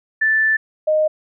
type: tone pair in turn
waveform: sine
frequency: 1760 / 618.3 Hz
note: A6 / D#5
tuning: 0 / -11 cents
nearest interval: octave + tritone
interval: 1811 cents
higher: first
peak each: -13 dBFS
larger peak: neither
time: 0.21-0.57 / 0.87-1.08 s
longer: first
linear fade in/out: 10 ms
effects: none